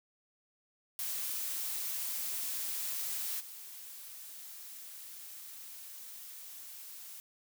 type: noise with level steps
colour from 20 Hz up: blue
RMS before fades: -37 / -48 dBFS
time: 0.99-7.2 s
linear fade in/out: 0 ms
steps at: 3.39 s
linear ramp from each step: 20 ms
effects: none